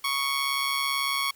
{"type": "tone with amplitude modulation", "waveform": "15% pulse", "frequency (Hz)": 1108.7, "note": "C#6", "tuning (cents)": 0, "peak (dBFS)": -16, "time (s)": [0.04, 1.31], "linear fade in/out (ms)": 5, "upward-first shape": "sine", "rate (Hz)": 138, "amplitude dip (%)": 55, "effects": ["white hiss -57 dBFS RMS until 1.35 s"]}